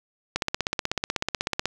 click train, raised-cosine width 0.2 ms, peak -7 dBFS, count 22, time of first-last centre 0.36-1.656 s, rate 16.2 Hz, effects 7-bit

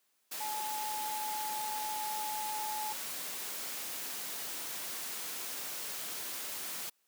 sine tone in noise, 855 Hz, A5, 50 cents flat, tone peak -36 dBFS, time 0.4-2.93 s, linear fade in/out 10 ms, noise white, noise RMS -40 dBFS, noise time 0.31-6.9 s, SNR +1 dB, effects white hiss -75 dBFS RMS until 7.07 s + high-pass 200 Hz 12 dB/octave

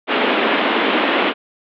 pink band-pass noise, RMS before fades -17 dBFS, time 0.07-1.34 s, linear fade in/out 50 ms, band 230 to 3400 Hz, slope 48 dB/octave, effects none

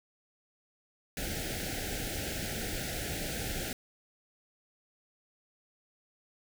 pink band-stop noise, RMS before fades -36 dBFS, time 1.17-3.73 s, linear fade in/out 2 ms, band 820 to 1400 Hz, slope 96 dB/octave, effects none

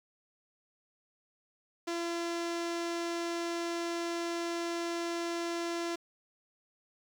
sawtooth tone with low-pass filter, 340 Hz, F4, 46 cents flat, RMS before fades -35 dBFS, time 1.87-5.96 s, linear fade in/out 10 ms, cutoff 6600 Hz, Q 1.2, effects 9-bit

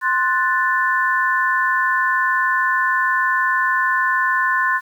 sine chord, F# diminished, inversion second, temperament equal, 1046.5 / 1480 / 1760 Hz, C6 / F#6 / A6, 0 / 0 / 0 cents, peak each -19 / -21 / -19 dBFS, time 0.01-4.81 s, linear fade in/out 50 ms, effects 8-bit

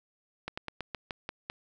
slowing click train, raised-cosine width 0.3 ms, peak -19 dBFS, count 8, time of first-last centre 0.48-1.499 s, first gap 95 ms, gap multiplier 1.14, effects none

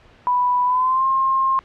sine tone with pitch glide, 987.8 to 1064.8 Hz, B5 to C6, 0 to +30 cents, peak -15 dBFS, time 0.27-1.59 s, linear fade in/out 0 ms, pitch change +130 cents, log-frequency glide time 0.65-1.06 s, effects pink hiss -50 dBFS RMS until 1.64 s + low-pass 3000 Hz 12 dB/octave

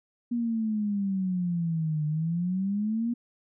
sine exponential two-way sweep, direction down then up, 240.9 to 149.9 to 240.9 Hz, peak -25 dBFS, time 0.31-3.14 s, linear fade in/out 10 ms, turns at 2.06 s, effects none

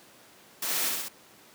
white noise with echo, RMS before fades -31 dBFS, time 0.62-0.89 s, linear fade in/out 5 ms, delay 65 ms, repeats 3, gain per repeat -2 dB, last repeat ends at 1.085 s, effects pink hiss -54 dBFS RMS until 1.54 s + high-pass 200 Hz 12 dB/octave

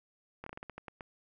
slowing click train, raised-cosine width 0.5 ms, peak -28 dBFS, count 10, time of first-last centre 0.44-1.008 s, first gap 24 ms, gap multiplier 1.23, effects none

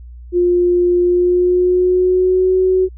sine tone with pitch glide, 353.5 to 372.6 Hz, F4 to F#4, +21 to +12 cents, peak -10 dBFS, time 0.32-2.89 s, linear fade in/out 50 ms, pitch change +91 cents, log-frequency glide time 1.02-2.56 s, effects added 60 Hz sine -32 dBFS peak until 2.97 s

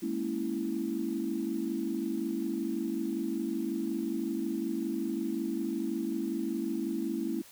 sine chord, A# half-diminished seventh, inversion third, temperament equal, 207.7 / 233.1 / 277.2 / 329.6 Hz, G#3 / A#3 / C#4 / E4, 0 / 0 / 0 / 0 cents, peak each -37 / -36 / -36 / -33 dBFS, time 0.02-7.42 s, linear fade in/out 10 ms, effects tanh soft clip ceiling -19 dBFS + white hiss -54 dBFS RMS until 7.51 s

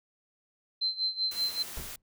sine tone with tremolo, 4097 Hz, C8, 37 cents flat, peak -25 dBFS, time 0.81-1.63 s, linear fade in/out 10 ms, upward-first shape sine, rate 5.2 Hz, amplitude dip 85%
white noise, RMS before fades -42 dBFS, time 1.31-1.96 s, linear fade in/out 5 ms
brown noise with exponential decay, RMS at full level -33 dBFS, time 1.77-2.02 s, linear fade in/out 1 ms, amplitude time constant 53 ms
effects none

